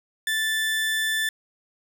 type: tone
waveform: 30% pulse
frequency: 1760 Hz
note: A6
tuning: in tune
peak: -20 dBFS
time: 0.27-1.29 s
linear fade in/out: 2 ms
effects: none